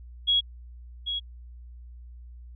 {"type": "tone with echo", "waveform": "sine", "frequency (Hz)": 3322, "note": "G#7", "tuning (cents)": 0, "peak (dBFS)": -19, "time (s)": [0.27, 0.41], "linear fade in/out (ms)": 20, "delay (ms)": 790, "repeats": 1, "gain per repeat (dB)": -8, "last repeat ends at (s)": 1.2, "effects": ["added 60 Hz sine -42 dBFS peak until 2.55 s"]}